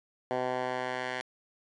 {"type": "tone with band-pass filter sweep", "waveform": "10% pulse", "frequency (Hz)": 126.8, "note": "B2", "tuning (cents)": 46, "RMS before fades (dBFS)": -33, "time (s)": [0.31, 1.21], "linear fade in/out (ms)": 0, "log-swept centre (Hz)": [710, 1800], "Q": 1.1, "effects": ["resampled to 22050 Hz"]}